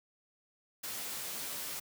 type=noise with comb filter; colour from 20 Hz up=white; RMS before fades=-40 dBFS; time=0.83-1.8 s; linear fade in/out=10 ms; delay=14 ms; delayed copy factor=+0.6; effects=high-pass 100 Hz 12 dB/octave